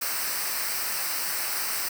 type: noise with comb filter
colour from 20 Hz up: white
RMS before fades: -29 dBFS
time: 0.01-1.89 s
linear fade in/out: 10 ms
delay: 0.29 ms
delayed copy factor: -0.7
effects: none